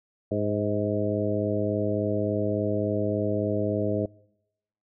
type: harmonic tone with a mistuned harmonic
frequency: 103.5 Hz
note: G#2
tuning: 5 cents flat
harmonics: 1 / 2 / 3 / 4 / 5 / 6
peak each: -31 / -31 / -31 / -31 / -31 / -31 dBFS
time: 0.31-4.06 s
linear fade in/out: 5 ms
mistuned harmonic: 6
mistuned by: +32 cents
effects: noise-tail reverb RT60 0.9 s tail -25 dB re dry